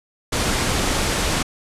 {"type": "low-pass noise", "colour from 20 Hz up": "pink", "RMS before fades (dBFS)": -21, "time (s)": [0.32, 1.43], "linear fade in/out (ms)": 10, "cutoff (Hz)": 10000, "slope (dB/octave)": 24, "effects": ["resampled to 32000 Hz"]}